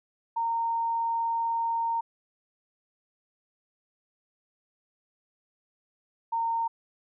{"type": "tone pair in turn", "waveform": "sine", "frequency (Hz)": [921, 917.7], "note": ["A#5", "A#5"], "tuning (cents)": [-21, -27], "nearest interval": "unison", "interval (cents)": 6, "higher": "first", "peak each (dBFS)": -25, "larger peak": "neither", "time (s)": [[0.36, 2.01], [6.32, 6.68]], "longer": "first", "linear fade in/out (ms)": 10, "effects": []}